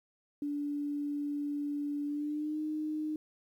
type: tone with pitch glide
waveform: sine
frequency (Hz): 290 to 307.2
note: D4 to D#4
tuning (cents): -22 to -22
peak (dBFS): -32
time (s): 0.42-3.16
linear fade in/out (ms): 2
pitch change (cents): +100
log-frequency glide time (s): 2.06-2.59
effects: 11-bit